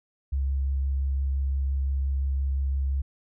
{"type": "tone with vibrato", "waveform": "sine", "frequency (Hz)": 68, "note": "C#2", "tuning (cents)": -33, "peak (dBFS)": -23, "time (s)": [0.32, 3.02], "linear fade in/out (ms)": 10, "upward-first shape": "sine", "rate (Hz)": 5.8, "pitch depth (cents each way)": 11, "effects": []}